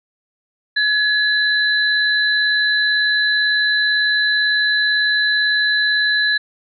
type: tone pair together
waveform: sine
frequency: 1700 / 4011 Hz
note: G#6 / B7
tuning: +40 / +26 cents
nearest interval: octave + minor third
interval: 1486 cents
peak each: -15 / -19 dBFS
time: 0.76-6.38 s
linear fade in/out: 10 ms
effects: none